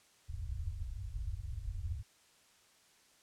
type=low-pass noise; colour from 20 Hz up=white; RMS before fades=-40 dBFS; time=0.28-2.03 s; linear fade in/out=20 ms; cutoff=100 Hz; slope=48 dB/octave; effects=white hiss -66 dBFS RMS until 3.22 s + low-pass 9000 Hz 12 dB/octave

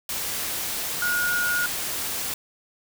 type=tone in noise; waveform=sine; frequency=1439 Hz; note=F#6; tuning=49 cents flat; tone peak=-22 dBFS; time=1.02-1.66 s; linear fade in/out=2 ms; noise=white; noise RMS=-29 dBFS; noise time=0.09-2.34 s; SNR=+4 dB; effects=none

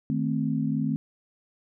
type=chord; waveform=sine; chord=A diminished; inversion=second; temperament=equal; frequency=155.56 / 220 / 261.6 Hz; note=Eb3 / A3 / C4; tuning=0 / 0 / 0 cents; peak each=-28 dBFS; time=0.1-0.96 s; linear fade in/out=0 ms; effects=none

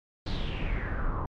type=noise with low-pass filter sweep; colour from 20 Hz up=brown; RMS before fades=-30 dBFS; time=0.26-1.26 s; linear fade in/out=5 ms; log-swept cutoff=4400 to 1000 Hz; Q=5.4; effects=MP3 96 kbps

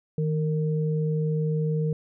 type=tone pair together; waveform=sine; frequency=156.7 / 460.2 Hz; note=D#3 / A#4; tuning=+13 / -22 cents; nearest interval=octave + perfect fifth; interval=1865 cents; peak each=-23 / -30 dBFS; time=0.18-1.93 s; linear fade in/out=2 ms; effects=none

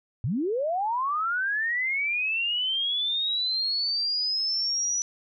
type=linear sweep; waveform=sine; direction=up; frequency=97.6 to 5920 Hz; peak=-24 dBFS; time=0.24-5.02 s; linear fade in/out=0 ms; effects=none

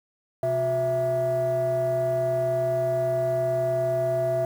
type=tone cluster; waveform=sine; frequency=127.9 / 363.9 / 659 Hz; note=C3 / F#4 / E5; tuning=-39 / -29 / -1 cents; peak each=-29 / -30 / -21 dBFS; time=0.43-4.45 s; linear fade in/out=2 ms; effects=tanh soft clip ceiling -18 dBFS + 8-bit

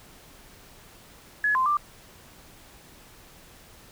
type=tone with pitch steps; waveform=sine; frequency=1695 / 1039 / 1183 Hz; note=G#6 / C6 / D6; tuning=+35 / -12 / +12 cents; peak=-20 dBFS; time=1.44-1.77 s; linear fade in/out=2 ms; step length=110 ms; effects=pink hiss -51 dBFS RMS until 3.91 s

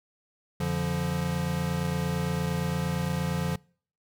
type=tone cluster; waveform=square; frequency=86.7 / 144.3 / 173 Hz; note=F2 / D3 / F3; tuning=-12 / -30 / -16 cents; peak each=-36 / -31 / -30 dBFS; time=0.6-3.56 s; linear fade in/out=5 ms; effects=noise-tail reverb RT60 0.5 s tail -26 dB re dry

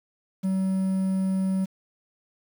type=tone with quantisation; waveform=triangle; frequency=190 Hz; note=F#3; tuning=46 cents sharp; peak=-20 dBFS; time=0.43-1.66 s; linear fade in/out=20 ms; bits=8; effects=none

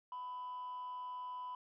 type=tone with amplitude modulation; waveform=sine; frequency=997 Hz; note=B5; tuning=16 cents sharp; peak=-38 dBFS; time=0.12-1.55 s; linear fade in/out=2 ms; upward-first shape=sine; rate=275 Hz; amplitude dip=35%; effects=tanh soft clip ceiling -40 dBFS

